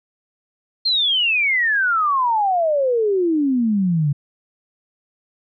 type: exponential sweep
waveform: sine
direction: down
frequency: 4256 to 138.59 Hz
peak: -15 dBFS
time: 0.85-4.13 s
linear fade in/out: 10 ms
effects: none